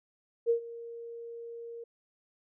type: tone with ADSR envelope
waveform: sine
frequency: 466.2 Hz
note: A#4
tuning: in tune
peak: -21 dBFS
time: 0.46-1.84 s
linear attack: 38 ms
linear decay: 100 ms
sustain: -19 dB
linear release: 6 ms
effects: none